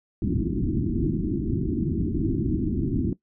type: low-pass noise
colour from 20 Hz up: white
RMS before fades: -25 dBFS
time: 0.22-3.13 s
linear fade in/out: 2 ms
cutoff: 360 Hz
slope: 96 dB/octave
effects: noise-tail reverb RT60 0.1 s tail -18 dB re dry